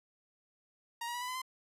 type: tone with pitch steps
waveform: sawtooth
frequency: 937 / 955.6 / 974.5 / 993.9 / 1013.6 / 1033.7 Hz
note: A#5 / A#5 / B5 / B5 / B5 / C6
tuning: +9 / +43 / -23 / +11 / +45 / -21 cents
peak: -33 dBFS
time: 1.01-1.418 s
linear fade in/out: 5 ms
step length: 68 ms
effects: resampled to 32000 Hz